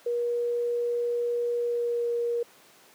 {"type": "tone with pitch glide", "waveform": "sine", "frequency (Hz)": [477.9, 473.2], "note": ["A#4", "A#4"], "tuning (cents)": [43, 26], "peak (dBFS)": -24, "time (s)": [0.06, 2.43], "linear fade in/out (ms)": 5, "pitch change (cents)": -17, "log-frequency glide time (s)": [1.57, 2.11], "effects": ["pink hiss -55 dBFS RMS until 2.94 s", "high-pass 300 Hz 12 dB/octave"]}